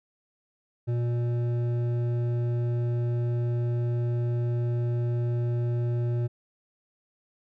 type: tone with hard clipping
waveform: sine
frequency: 119.8 Hz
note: A#2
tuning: 48 cents sharp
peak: -26 dBFS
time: 0.87-6.28 s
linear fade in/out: 20 ms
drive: 9 dB
effects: none